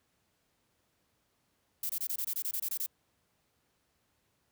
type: noise bursts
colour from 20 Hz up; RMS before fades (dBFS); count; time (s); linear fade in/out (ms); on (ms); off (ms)
violet; -34; 12; 1.83-2.863; 5; 65; 23
effects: pink hiss -75 dBFS RMS until 4.51 s + high-pass 60 Hz 12 dB/octave